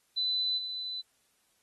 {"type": "tone with level steps", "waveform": "sine", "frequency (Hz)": 4004, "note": "B7", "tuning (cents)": 23, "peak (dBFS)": [-27, -34], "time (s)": [0.16, 1.02], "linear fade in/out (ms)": 20, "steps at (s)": 0.57, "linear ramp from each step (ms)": 20, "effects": ["white hiss -71 dBFS RMS until 1.62 s", "AAC 32 kbps"]}